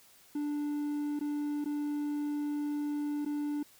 triangle tone with dropouts, 293.7 Hz, D4, in tune, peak -29 dBFS, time 0.35-3.63 s, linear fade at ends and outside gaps 5 ms, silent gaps 1.193-1.209 / 1.644-1.657 / 3.25-3.26 s, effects white hiss -60 dBFS RMS until 3.79 s

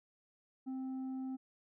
triangle tone with tanh clipping, 261.9 Hz, C4, 2 cents sharp, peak -39 dBFS, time 0.66-1.37 s, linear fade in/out 20 ms, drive 9 dB, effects none

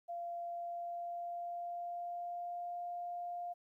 sine tone with pitch glide, 690 to 701.7 Hz, F5 to F5, -21 to +8 cents, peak -39 dBFS, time 0.08-3.54 s, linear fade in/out 20 ms, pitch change +29 cents, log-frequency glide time 0.4-2.76 s, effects 13-bit

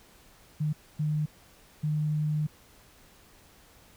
sine tone bursts at uneven times, 151.9 Hz, D#3, 41 cents flat, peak -25 dBFS, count 3, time 0.6-0.73 / 0.99-1.26 / 1.83-2.47 s, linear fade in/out 10 ms, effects pink hiss -57 dBFS RMS until 3.96 s

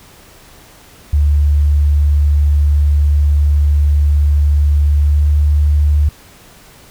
sine tone with pitch glide, 73.1 to 73.91 Hz, D2 to D2, -7 to +12 cents, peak -8 dBFS, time 1.13-6.09 s, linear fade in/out 5 ms, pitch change +19 cents, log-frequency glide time 5.01-5.27 s, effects pink hiss -42 dBFS RMS until 6.9 s

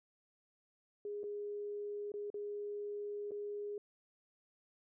sine tone with dropouts, 412.1 Hz, G#4, 13 cents flat, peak -39 dBFS, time 1.05-3.78 s, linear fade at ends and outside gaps 2 ms, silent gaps 1.233-1.239 / 2.119-2.139 / 2.302-2.342 / 3.309-3.317 s, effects none

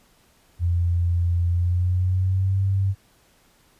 sine tone with pitch glide, 86.5 to 97.09 Hz, F2 to G2, -16 to -16 cents, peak -18 dBFS, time 0.59-2.95 s, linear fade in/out 50 ms, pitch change +200 cents, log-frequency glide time 1.49-2.62 s, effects pink hiss -59 dBFS RMS until 3.79 s + resampled to 32000 Hz

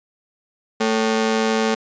sawtooth ring-modulated tone, 332.7 Hz, E4, 16 cents sharp, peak -10 dBFS, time 0.8-1.75 s, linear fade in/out 10 ms, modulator 110 Hz, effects resampled to 16000 Hz

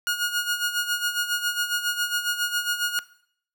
sawtooth tone with tremolo, 1436 Hz, F6, 48 cents sharp, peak -17 dBFS, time 0.07-2.99 s, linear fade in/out 0 ms, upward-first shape sine, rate 7.3 Hz, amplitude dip 70%, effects noise-tail reverb RT60 0.6 s tail -19 dB re dry

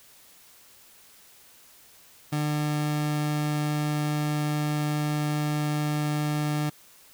30% pulse tone, 149.6 Hz, D3, 32 cents sharp, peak -22 dBFS, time 2.32-6.7 s, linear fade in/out 10 ms, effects white hiss -54 dBFS RMS until 7.13 s

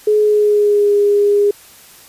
sine tone with pitch glide, 423.5 to 408.8 Hz, G#4 to G#4, +34 to -27 cents, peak -9 dBFS, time 0.07-1.51 s, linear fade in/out 5 ms, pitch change -61 cents, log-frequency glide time 0.18-0.93 s, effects white hiss -42 dBFS RMS until 2.08 s + resampled to 32000 Hz

